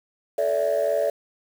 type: chord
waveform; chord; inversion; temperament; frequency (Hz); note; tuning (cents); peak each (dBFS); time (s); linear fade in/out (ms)
sine; A suspended fourth; none; equal with one note detuned; 440 / 575.6 / 659.3; A4 / D5 / E5; 0 / -35 / 0; -26 / -21 / -23; 0.38-1.1; 5
effects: tanh soft clip ceiling -15 dBFS + 7-bit